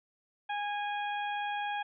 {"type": "harmonic tone", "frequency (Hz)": 823, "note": "G#5", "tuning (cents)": -16, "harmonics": [1, 2, 3, 4], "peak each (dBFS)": [-33, -39, -43, -45], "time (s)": [0.49, 1.83], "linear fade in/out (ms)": 10, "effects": []}